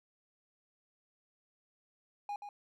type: tone with echo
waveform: triangle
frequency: 820 Hz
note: G#5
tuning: 22 cents flat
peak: -34 dBFS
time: 2.29-2.36 s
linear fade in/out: 2 ms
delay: 130 ms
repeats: 1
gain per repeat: -7 dB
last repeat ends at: 2.49 s
effects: none